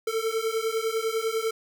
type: beating tone pair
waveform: square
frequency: 442.2 / 452.2 Hz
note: A4 / A4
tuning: +9 / +47 cents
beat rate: 10 Hz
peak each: -29 / -29 dBFS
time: 0.07-1.51 s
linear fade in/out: 5 ms
effects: none